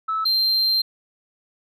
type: tone pair in turn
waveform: sine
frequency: 1305 / 4155 Hz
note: E6 / C8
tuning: -18 / -13 cents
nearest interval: octave + minor sixth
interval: 2005 cents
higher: second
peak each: -20 / -14 dBFS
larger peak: second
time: 0.08-0.25 / 0.25-0.82 s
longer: second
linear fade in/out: 10 ms
effects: tanh soft clip ceiling -16 dBFS